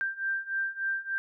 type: beating tone pair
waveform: sine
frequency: 1575 / 1578.4 Hz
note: G6 / G6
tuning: +8 / +11 cents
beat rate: 3.4 Hz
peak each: -33 / -31 dBFS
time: 0.01-1.18 s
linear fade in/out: 0 ms
effects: none